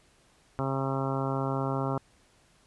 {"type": "harmonic tone", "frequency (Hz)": 135, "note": "C#3", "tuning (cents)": -45, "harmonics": [1, 2, 3, 4, 5, 6, 7, 8, 9, 10], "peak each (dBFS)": [-31, -34, -36, -37, -38, -39, -39, -40, -41, -41], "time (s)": [0.59, 1.98], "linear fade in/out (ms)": 0, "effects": ["pink hiss -63 dBFS RMS until 2.66 s", "resampled to 24000 Hz"]}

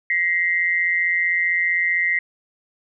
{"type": "tone pair together", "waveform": "sine", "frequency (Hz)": [1904.5, 2080], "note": ["A#6", "C7"], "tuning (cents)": [37, -11], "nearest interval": "major second", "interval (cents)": 152, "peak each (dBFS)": -20, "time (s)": [0.1, 2.19], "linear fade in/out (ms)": 2, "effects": []}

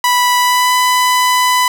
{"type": "tone with pitch glide", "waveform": "sawtooth", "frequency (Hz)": [986, 999.2], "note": ["B5", "B5"], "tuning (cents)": [-3, 20], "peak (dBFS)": -6, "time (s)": [0.04, 1.68], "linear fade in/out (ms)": 2, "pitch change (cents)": 23, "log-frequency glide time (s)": [0.38, 0.74], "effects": []}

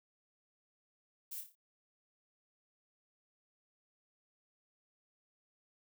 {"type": "noise with echo", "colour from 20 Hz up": "violet", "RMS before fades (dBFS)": -44, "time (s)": [1.31, 1.41], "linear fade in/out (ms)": 10, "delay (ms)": 29, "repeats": 5, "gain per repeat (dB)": -6, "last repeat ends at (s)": 1.555, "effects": []}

